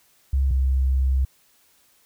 sine tone pair in turn, 67.5 / 65.92 Hz, C#2 / C2, -45 / +14 cents, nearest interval unison, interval 41 cents, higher first, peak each -17 dBFS, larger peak neither, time 0.33-0.51 / 0.51-1.25 s, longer second, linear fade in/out 5 ms, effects white hiss -60 dBFS RMS until 2.05 s

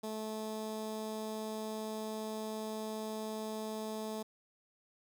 15% pulse tone with notch filter, 217.4 Hz, A3, 21 cents flat, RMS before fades -40 dBFS, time 0.03-4.23 s, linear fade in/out 10 ms, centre 2100 Hz, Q 1.3, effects none

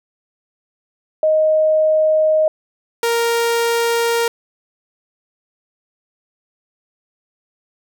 sine / sawtooth tone pair in turn, 624 / 466.2 Hz, D#5 / A#4, +5 / 0 cents, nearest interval perfect fourth, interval 505 cents, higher first, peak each -11 / -11 dBFS, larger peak neither, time 1.23-2.48 / 3.03-4.28 s, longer neither, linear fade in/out 2 ms, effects none

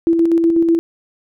sine tone with tremolo, 333.1 Hz, E4, 18 cents sharp, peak -9 dBFS, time 0.07-0.79 s, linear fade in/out 0 ms, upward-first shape square, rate 8.1 Hz, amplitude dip 35%, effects none

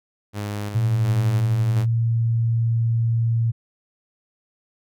sawtooth tone with tremolo, 103.3 Hz, G#2, 9 cents flat, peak -22 dBFS, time 0.33-1.86 s, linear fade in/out 50 ms, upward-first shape square, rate 1.4 Hz, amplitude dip 35%
sine tone, 115.2 Hz, A#2, 20 cents flat, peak -17 dBFS, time 0.74-3.52 s, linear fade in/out 20 ms
effects none

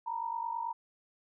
sine tone pair together, 917 / 966.3 Hz, A#5 / B5, -29 / -38 cents, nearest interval minor second, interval 91 cents, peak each -35 / -37 dBFS, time 0.06-0.73 s, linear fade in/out 10 ms, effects none

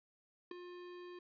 square tone with ADSR envelope, 355.4 Hz, F4, 30 cents sharp, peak -39 dBFS, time 0.51-1.19 s, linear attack 4 ms, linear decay 6 ms, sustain -10 dB, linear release 4 ms, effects resampled to 11025 Hz + 13-bit

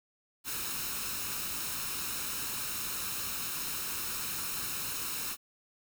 white noise with comb filter, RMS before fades -36 dBFS, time 0.44-5.37 s, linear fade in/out 50 ms, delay 0.75 ms, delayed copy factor +0.55, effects none

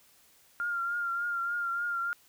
sine tone with vibrato, 1396.9 Hz, F6, in tune, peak -29 dBFS, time 0.6-2.13 s, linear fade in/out 0 ms, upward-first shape triangle, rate 3.4 Hz, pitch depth 39 cents each way, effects white hiss -62 dBFS RMS until 2.28 s

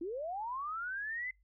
sine linear sweep, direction up, 313.6 to 2058 Hz, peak -36 dBFS, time 0.01-1.31 s, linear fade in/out 5 ms, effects noise-tail reverb RT60 0.2 s tail -26 dB re dry + added 50 Hz sine -66 dBFS peak until 1.43 s

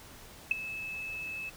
sine tone with ADSR envelope, 2605 Hz, E7, 21 cents flat, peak -19 dBFS, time 0.51-1.5 s, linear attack 4 ms, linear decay 11 ms, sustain -17 dB, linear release 13 ms, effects pink hiss -51 dBFS RMS until 1.56 s

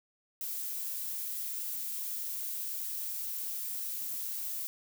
violet noise, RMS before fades -37 dBFS, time 0.41-4.67 s, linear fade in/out 0 ms, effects none

